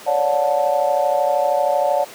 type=chord; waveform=sine; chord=D major seventh; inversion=third; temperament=equal with one note detuned; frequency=554.4 / 587.3 / 723.9 / 880 Hz; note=C#5 / D5 / F#5 / A5; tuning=0 / 0 / -38 / 0 cents; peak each=-21 / -19 / -20 / -23 dBFS; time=0.06-2.05 s; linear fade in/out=20 ms; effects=pink hiss -38 dBFS RMS until 2.14 s + high-pass 300 Hz 12 dB/octave